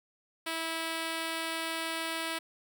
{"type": "tone", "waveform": "5% pulse", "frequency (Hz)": 326.4, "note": "E4", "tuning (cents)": -17, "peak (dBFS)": -21, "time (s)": [0.46, 2.39], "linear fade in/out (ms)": 10, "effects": []}